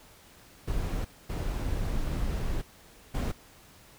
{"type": "noise bursts at uneven times", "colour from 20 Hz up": "brown", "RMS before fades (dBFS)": -30, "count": 3, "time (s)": [[0.67, 1.05], [1.29, 2.62], [3.14, 3.32]], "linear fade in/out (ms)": 10, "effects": ["pink hiss -55 dBFS RMS until 3.98 s"]}